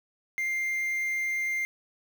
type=tone with quantisation; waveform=triangle; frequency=2103 Hz; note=C7; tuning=8 cents sharp; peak=-25 dBFS; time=0.38-1.65 s; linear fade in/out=0 ms; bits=8; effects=none